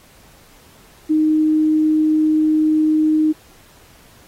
sine tone, 310.1 Hz, D#4, 6 cents flat, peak -12 dBFS, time 1.09-3.33 s, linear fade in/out 20 ms, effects pink hiss -49 dBFS RMS until 4.27 s + AAC 48 kbps

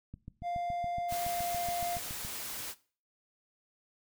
click train, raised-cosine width 5 ms, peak -31 dBFS, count 16, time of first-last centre 0.14-2.25 s, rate 7.11 Hz
triangle tone, 698.5 Hz, F5, in tune, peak -30 dBFS, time 0.42-2 s, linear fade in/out 50 ms
white noise, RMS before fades -40 dBFS, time 1.08-2.75 s, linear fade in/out 50 ms
effects noise-tail reverb RT60 0.4 s tail -19 dB re dry

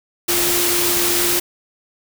sine tone in noise, 349.2 Hz, F4, in tune, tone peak -23 dBFS, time 0.28-1.4 s, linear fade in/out 10 ms, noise white, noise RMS -18 dBFS, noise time 0.28-1.4 s, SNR -8 dB, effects none

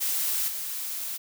blue noise with level steps, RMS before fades -27 / -33 dBFS, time 0-1.18 s, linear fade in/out 20 ms, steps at 0.48 s, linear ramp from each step 2 ms, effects none

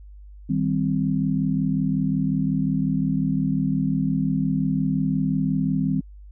sine chord, C minor, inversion first, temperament equal with one note detuned, 156.19 / 196 / 261.6 Hz, Eb3 / G3 / C4, +7 / 0 / 0 cents, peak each -24 dBFS, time 0.49-6.01 s, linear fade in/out 10 ms, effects added 50 Hz sine -40 dBFS peak until 6.31 s

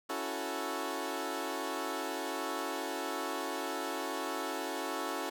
15% pulse chord, F# minor seventh, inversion second, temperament equal, 277.2 / 329.6 / 370 / 440 Hz, C#4 / E4 / F#4 / A4, 0 / 0 / 0 / 0 cents, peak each -34 dBFS, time 0.09-5.3 s, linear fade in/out 10 ms, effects none

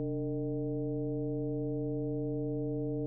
sine tone with frequency modulation, 293.7 Hz, D4, in tune, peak -31 dBFS, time 0-3.06 s, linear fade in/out 0 ms, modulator 161 Hz, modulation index 1.3, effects none

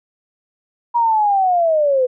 sine linear sweep, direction down, 960 to 493.9 Hz, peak -12 dBFS, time 0.94-2.07 s, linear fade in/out 20 ms, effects none

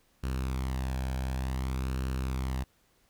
sawtooth tone with flanger, 65 Hz, C2, 11 cents flat, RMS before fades -32 dBFS, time 0.23-2.64 s, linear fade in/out 10 ms, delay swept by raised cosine 0.71 to 1.26 ms, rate 0.55 Hz, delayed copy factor +0.5, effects pink hiss -68 dBFS RMS until 3.09 s

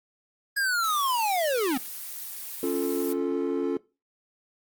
square linear sweep, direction down, 1661.2 to 239.4 Hz, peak -24 dBFS, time 0.56-1.78 s, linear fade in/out 10 ms
blue noise, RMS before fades -37 dBFS, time 0.83-3.13 s, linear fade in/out 5 ms
triangle chord, Db augmented, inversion none, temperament equal, 277.2 / 349.2 / 440 Hz, Db4 / F4 / A4, 0 / 0 / 0 cents, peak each -27 dBFS, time 2.63-3.77 s, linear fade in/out 2 ms
effects noise-tail reverb RT60 0.3 s tail -21 dB re dry + Opus 24 kbps

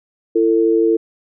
sine tone pair together, 335.5 / 447.8 Hz, E4 / A4, +31 / +30 cents, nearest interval perfect fourth, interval 499 cents, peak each -14 dBFS, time 0.35-0.97 s, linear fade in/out 10 ms, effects none

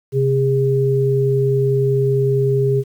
sine tone pair together, 132.2 / 407.5 Hz, C3 / G#4, +18 / -33 cents, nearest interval octave + perfect fifth, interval 1949 cents, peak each -16 dBFS, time 0.12-2.84 s, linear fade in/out 50 ms, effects 8-bit

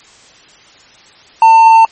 sine tone with hard clipping, 899 Hz, A5, 37 cents sharp, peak -3 dBFS, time 1.42-1.85 s, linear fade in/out 2 ms, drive 3 dB, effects white hiss -42 dBFS RMS until 1.91 s + MP3 32 kbps

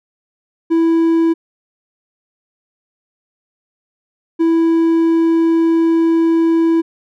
triangle tone pair in turn, 329.6 / 329.6 Hz, E4 / E4, 0 / 0 cents, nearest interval unison, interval 0 cents, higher neither, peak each -8 dBFS, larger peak neither, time 0.7-1.34 / 4.39-6.82 s, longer second, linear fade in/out 20 ms, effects none

